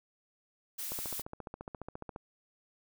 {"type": "noise", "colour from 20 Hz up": "blue", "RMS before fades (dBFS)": -39, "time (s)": [0.78, 1.22], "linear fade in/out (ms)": 10}
{"type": "click train", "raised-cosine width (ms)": 1, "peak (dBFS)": -27, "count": 19, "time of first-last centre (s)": [0.92, 2.161], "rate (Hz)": 14.5}
{"effects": []}